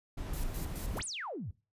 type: noise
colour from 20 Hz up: brown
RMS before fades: -37 dBFS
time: 0.17-1.02 s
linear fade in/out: 10 ms
type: noise with tremolo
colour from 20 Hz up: blue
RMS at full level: -45 dBFS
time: 0.33-0.99 s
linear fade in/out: 5 ms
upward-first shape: square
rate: 4.7 Hz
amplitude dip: 75%
type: exponential two-way sweep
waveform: sine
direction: up then down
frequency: 51.91 to 10548 to 76.5 Hz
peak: -37 dBFS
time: 0.91-1.51 s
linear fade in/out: 5 ms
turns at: 1.04 s
effects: noise-tail reverb RT60 0.3 s tail -20 dB re dry + resampled to 32000 Hz